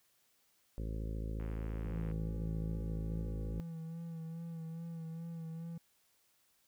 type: harmonic tone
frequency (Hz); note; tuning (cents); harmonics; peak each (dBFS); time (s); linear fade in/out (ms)
54.3; A1; -22; 1 / 2 / 3 / 4 / 5 / 6 / 7 / 8 / 9 / 10; -38 / -44 / -48 / -50 / -52 / -54 / -55 / -56 / -57 / -58; 0.78-3.6; 0
type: click train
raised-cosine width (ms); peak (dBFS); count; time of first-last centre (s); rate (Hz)
0.5; -39; 57; 1.4-2.113; 78.5
type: tone with vibrato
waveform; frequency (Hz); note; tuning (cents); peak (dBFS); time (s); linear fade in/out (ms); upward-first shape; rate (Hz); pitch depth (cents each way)
triangle; 164.81; E3; 0; -39; 1.84-5.78; 5; sine; 2.4; 33
effects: white hiss -73 dBFS RMS until 6.67 s